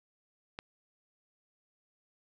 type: click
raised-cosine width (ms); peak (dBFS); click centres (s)
0.3; -23; 0.589
effects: none